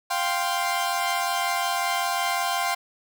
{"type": "chord", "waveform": "sawtooth", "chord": "F suspended second", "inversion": "none", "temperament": "equal", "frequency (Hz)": [698.5, 784, 1046.5], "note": ["F5", "G5", "C6"], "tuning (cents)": [0, 0, 0], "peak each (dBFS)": -24, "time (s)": [0.1, 2.75], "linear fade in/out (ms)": 10, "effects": []}